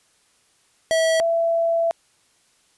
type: tone pair in turn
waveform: square / sine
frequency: 649 / 668 Hz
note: E5 / E5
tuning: -27 / +23 cents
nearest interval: unison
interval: 50 cents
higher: second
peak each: -17 dBFS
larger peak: neither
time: 0.91-1.2 / 1.2-1.91 s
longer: second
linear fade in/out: 0 ms
effects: white hiss -61 dBFS RMS until 2.77 s + resampled to 24000 Hz